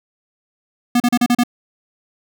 square tone bursts, 242.2 Hz, B3, 34 cents flat, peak -12 dBFS, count 6, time 0.95-1.436 s, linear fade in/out 5 ms, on 51 ms, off 36 ms, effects none

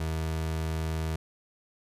30% pulse tone, 79.9 Hz, D#2, 47 cents sharp, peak -26 dBFS, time 0-1.16 s, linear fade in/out 5 ms, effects resampled to 32000 Hz

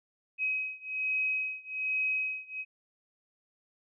sine beating tone pair, 2536 / 2537.2 Hz, D#7 / D#7, +32 / +33 cents, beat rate 1.2 Hz, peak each -32 / -33 dBFS, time 0.38-2.65 s, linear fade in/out 50 ms, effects none

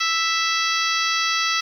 harmonic tone, 659.3 Hz, E5, in tune, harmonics 2 / 3 / 4 / 5 / 6 / 7 / 8 / 9, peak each -24 / -26 / -27 / -28 / -29 / -29 / -30 / -31 dBFS, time 0-1.61 s, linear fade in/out 10 ms, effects 8-bit

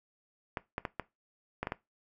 clicks, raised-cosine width 0.5 ms, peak -18 dBFS, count 7, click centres 0.572 / 0.781 / 0.852 / 0.997 / 1.63 / 1.671 / 1.721 s, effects noise-tail reverb RT60 0.2 s tail -19 dB re dry

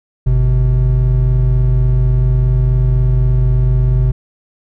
triangle tone pair together, 50.32 / 126.8 Hz, G1 / B2, +46 / +46 cents, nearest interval octave + major third, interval 1600 cents, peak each -10 dBFS, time 0.26-4.12 s, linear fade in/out 10 ms, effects none

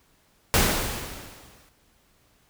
pink noise with exponential decay, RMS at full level -18 dBFS, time 0.54-1.69 s, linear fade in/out 0 ms, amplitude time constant 250 ms, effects pink hiss -63 dBFS RMS until 2.49 s

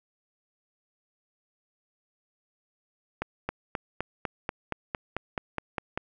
accelerating click train, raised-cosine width 0.5 ms, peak -14 dBFS, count 13, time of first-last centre 3.22-5.975 s, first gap 270 ms, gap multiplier 0.97, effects none

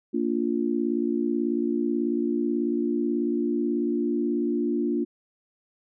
sine chord, Bb major, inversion none, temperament just, 233.1 / 291.4 / 349.6 Hz, Bb3 / D4 / F4, 0 / -13 / +2 cents, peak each -27 dBFS, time 0.13-5.05 s, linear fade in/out 20 ms, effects none

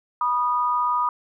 sine tone pair together, 978 / 1232.2 Hz, B5 / D#6, -17 / -17 cents, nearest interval major third, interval 400 cents, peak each -22 dBFS, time 0.21-1.09 s, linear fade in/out 2 ms, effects none

